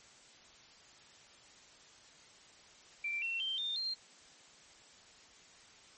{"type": "tone with pitch steps", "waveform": "sine", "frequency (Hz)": [2349, 2714, 3136, 3623, 4185], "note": ["D7", "E7", "G7", "A7", "C8"], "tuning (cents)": [0, 50, 0, 50, 0], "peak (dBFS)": -34, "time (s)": [3.04, 3.94], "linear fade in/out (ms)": 5, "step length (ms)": 180, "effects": ["white hiss -59 dBFS RMS until 5.97 s", "MP3 32 kbps"]}